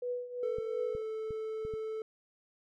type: tone with tremolo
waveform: sine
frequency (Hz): 491.8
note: B4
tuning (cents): -7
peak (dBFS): -31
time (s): 0.02-1.02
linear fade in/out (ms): 5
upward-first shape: triangle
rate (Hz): 2.8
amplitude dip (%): 80
type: tone with pitch glide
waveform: triangle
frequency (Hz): 444.3 to 438.4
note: A4 to A4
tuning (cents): +17 to -6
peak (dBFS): -33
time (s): 0.43-2.02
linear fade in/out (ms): 2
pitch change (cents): -23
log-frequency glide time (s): 0.73-0.83
type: clicks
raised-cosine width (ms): 5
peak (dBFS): -33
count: 5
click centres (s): 0.585 / 0.951 / 1.307 / 1.651 / 1.738
effects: none